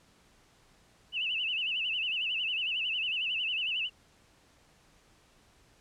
sine tone with vibrato, 2794 Hz, F7, in tune, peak -29 dBFS, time 1.12-3.9 s, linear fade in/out 50 ms, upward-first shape sine, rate 11 Hz, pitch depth 140 cents each way, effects pink hiss -63 dBFS RMS until 5.8 s + low-pass 9000 Hz 12 dB/octave

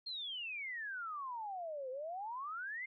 sine exponential two-way sweep, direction down then up, 4284 to 501 to 2140 Hz, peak -40 dBFS, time 0.06-2.86 s, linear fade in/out 10 ms, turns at 1.9 s, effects none

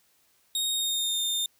sawtooth tone with pitch glide, 3729 to 3629 Hz, A#7 to A#7, 0 to -47 cents, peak -23 dBFS, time 0.55-1.46 s, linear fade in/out 2 ms, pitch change -47 cents, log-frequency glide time 0.71-1.23 s, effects white hiss -66 dBFS RMS until 1.59 s

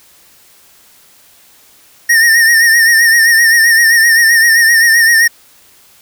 square tone with vibrato, 1836 Hz, A#6, 27 cents flat, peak -6 dBFS, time 2.09-5.28 s, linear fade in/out 10 ms, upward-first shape sine, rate 7.7 Hz, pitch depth 55 cents each way, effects white hiss -45 dBFS RMS until 6.01 s

